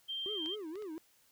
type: tone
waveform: sine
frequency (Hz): 3161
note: G7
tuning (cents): +14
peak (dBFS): -36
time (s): 0.08-0.56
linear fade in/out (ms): 20
type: tone with vibrato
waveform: triangle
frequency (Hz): 364.9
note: F#4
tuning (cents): -24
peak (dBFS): -38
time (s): 0.26-0.98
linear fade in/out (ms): 0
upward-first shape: sine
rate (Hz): 4.1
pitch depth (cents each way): 290
type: clicks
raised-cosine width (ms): 0.2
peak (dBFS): -31 / -36 / -37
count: 3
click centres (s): 0.46 / 0.756 / 0.823
effects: white hiss -68 dBFS RMS until 1.31 s